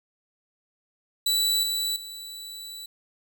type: tone with level steps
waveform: sawtooth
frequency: 3951 Hz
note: B7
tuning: in tune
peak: -18 / -22 / -34 dBFS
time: 1.26-2.86 s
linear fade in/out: 5 ms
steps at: 1.63 / 1.96 s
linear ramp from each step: 2 ms
effects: none